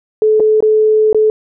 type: tone with dropouts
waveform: sine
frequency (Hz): 432.1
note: A4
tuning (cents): -31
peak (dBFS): -7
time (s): 0.22-1.3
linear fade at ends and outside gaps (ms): 1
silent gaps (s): 0.398-0.403 / 0.605-0.625 / 1.129-1.146
effects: none